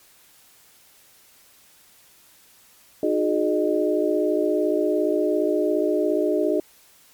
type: tone cluster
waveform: sine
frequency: 306.9 / 361.3 / 418.6 / 611 Hz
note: D#4 / F#4 / G#4 / D#5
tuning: -24 / -41 / +14 / -32 cents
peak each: -24 dBFS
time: 3.03-6.6 s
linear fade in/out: 2 ms
effects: white hiss -54 dBFS RMS until 7.13 s + MP3 96 kbps